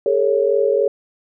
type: tone cluster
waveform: sine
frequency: 407.7 / 451.1 / 554 Hz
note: G#4 / A4 / C#5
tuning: -32 / +43 / -1 cents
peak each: -18 dBFS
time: 0.06-0.88 s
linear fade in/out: 2 ms
effects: none